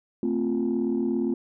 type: chord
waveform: sine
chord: F major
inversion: first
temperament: equal with one note detuned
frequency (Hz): 224.2 / 261.6 / 349.2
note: A3 / C4 / F4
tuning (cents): +33 / 0 / 0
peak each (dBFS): -26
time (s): 0.23-1.34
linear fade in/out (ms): 2
effects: tanh soft clip ceiling -17 dBFS